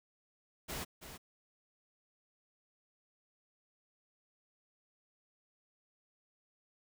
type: noise with echo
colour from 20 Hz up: pink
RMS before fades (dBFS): -41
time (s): 0.68-0.85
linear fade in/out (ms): 20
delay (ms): 330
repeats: 1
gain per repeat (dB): -9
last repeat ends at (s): 1.18
effects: none